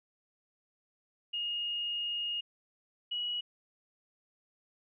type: tone pair in turn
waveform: sine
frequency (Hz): 2856 / 2916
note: F7 / F#7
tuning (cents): +38 / -26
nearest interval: unison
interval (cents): 36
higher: second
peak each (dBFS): -32 / -32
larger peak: neither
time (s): 1.33-2.41 / 3.11-3.41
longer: first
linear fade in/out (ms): 10
effects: none